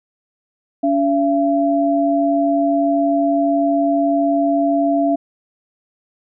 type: tone pair together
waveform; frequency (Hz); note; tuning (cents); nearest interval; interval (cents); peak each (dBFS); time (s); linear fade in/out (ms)
sine; 284.6 / 677; C#4 / E5; +46 / +46; octave + minor third; 1500; -16; 0.83-5.16; 10
effects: none